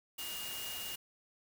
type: tone in noise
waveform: sine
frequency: 2846 Hz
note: F7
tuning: 32 cents sharp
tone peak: -43 dBFS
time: 0.18-0.96 s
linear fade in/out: 10 ms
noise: white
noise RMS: -43 dBFS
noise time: 0.18-0.96 s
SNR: -3 dB
effects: none